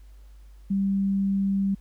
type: tone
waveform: sine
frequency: 196.1 Hz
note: G3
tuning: 1 cent sharp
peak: -21 dBFS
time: 0.7-1.75 s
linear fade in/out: 10 ms
effects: added 50 Hz sine -45 dBFS peak until 1.8 s + pink hiss -65 dBFS RMS until 1.8 s